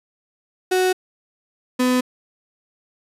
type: tone pair in turn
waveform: 35% pulse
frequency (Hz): 370 / 251.8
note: F#4 / B3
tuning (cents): 0 / +34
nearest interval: perfect fifth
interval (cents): 666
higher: first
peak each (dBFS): -14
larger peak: neither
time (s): 0.71-0.93 / 1.79-2.01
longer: neither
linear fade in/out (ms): 10
effects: resampled to 32000 Hz